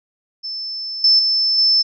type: tone with level steps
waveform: sine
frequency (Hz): 5280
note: E8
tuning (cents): +2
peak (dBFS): -24 / -9 / -14 / -11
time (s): 0.43-1.83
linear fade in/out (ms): 20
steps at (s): 1.04 / 1.19 / 1.58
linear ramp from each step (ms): 2
effects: none